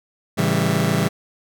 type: chord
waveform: sawtooth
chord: A dominant seventh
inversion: none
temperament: just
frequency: 110 / 137.5 / 165 / 198 Hz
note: A2 / C#3 / E3 / G3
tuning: 0 / -14 / +2 / +18 cents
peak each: -21 / -19 / -17 / -18 dBFS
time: 0.37-1.09 s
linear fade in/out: 20 ms
effects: none